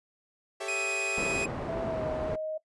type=chord; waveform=sawtooth; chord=A dominant seventh; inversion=third; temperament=equal with one note detuned; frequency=392 / 440 / 554.4 / 661.2 Hz; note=G4 / A4 / C#5 / E5; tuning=0 / 0 / 0 / +5 cents; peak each=-34 / -37 / -37 / -34 dBFS; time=0.6-1.45 s; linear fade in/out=10 ms
type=tone; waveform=45% pulse; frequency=2500 Hz; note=D#7; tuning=8 cents sharp; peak=-30 dBFS; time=0.68-1.46 s; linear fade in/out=5 ms
type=low-pass noise; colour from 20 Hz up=white; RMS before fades=-35 dBFS; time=1.17-2.36 s; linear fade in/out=10 ms; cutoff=620 Hz; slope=12 dB/octave
type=tone with pitch glide; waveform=sine; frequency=659.3 to 625.5 Hz; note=E5 to D#5; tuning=0 to +9 cents; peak=-31 dBFS; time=1.68-2.58 s; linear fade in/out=10 ms; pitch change=-91 cents; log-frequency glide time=1.87-2.04 s
effects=noise-tail reverb RT60 0.1 s tail -18 dB re dry + resampled to 24000 Hz